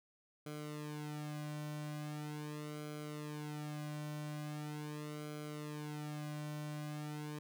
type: tone with flanger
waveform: sawtooth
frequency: 150 Hz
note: D3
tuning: 37 cents sharp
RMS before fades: -44 dBFS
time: 0.46-7.39 s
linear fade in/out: 5 ms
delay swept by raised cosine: 1.1 to 2.4 ms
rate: 0.41 Hz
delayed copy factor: -0.85
effects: none